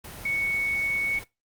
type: tone in noise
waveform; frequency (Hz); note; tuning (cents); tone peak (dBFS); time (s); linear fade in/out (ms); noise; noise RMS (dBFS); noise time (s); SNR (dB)
sine; 2220; C#7; +2; -24; 0.25-1.19; 5; pink; -41; 0.04-1.24; +14
effects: noise-tail reverb RT60 0.2 s tail -19 dB re dry + Opus 32 kbps